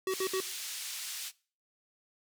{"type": "tone bursts", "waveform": "square", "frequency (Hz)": 378.3, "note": "F#4", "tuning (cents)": 38, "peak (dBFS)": -30, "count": 3, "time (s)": [0.07, 0.403], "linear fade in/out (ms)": 2, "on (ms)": 69, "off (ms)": 63}
{"type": "band-pass noise", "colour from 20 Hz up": "pink", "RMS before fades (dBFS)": -40, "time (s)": [0.09, 1.32], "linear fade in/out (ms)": 50, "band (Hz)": [3200, 13000], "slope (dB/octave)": 12}
{"effects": ["noise-tail reverb RT60 0.4 s tail -22 dB re dry"]}